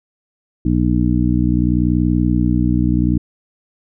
harmonic tone, 60.7 Hz, B1, 29 cents flat, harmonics 1 / 2 / 3 / 4 / 5, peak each -19 / -19 / -19 / -19 / -19 dBFS, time 0.65-3.18 s, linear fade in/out 5 ms, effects none

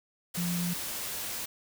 sine tone in noise, 174.61 Hz, F3, in tune, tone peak -29 dBFS, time 0.37-0.74 s, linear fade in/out 10 ms, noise white, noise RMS -36 dBFS, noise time 0.34-1.46 s, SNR +4 dB, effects none

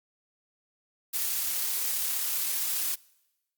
blue noise with amplitude modulation, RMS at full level -28 dBFS, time 1.13-2.96 s, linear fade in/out 20 ms, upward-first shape sine, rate 35 Hz, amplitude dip 25%, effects noise-tail reverb RT60 1.0 s tail -24 dB re dry + Opus 48 kbps

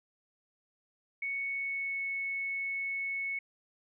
sine tone with pitch glide, 2219 to 2206 Hz, C#7 to C#7, +1 to -9 cents, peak -32 dBFS, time 1.22-3.39 s, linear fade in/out 5 ms, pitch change -10 cents, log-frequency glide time 1.41-2.03 s, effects none

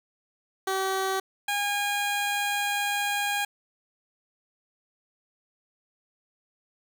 15% pulse tone pair in turn, 383 / 815.1 Hz, G4 / G#5, -40 / -33 cents, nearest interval octave + minor second, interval 1307 cents, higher second, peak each -19 dBFS, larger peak neither, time 0.67-1.2 / 1.48-3.45 s, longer second, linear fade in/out 5 ms, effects none

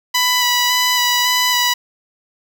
10% pulse tone with vibrato, 987.8 Hz, B5, in tune, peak -5 dBFS, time 0.14-1.74 s, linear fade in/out 10 ms, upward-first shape square, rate 1.8 Hz, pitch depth 13 cents each way, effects none

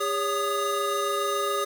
square tone cluster, 403.3 / 562 / 1237 Hz, G4 / C#5 / D#6, +49 / +24 / -10 cents, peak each -30 / -32 / -28 dBFS, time 0-1.65 s, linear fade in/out 10 ms, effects 8-bit

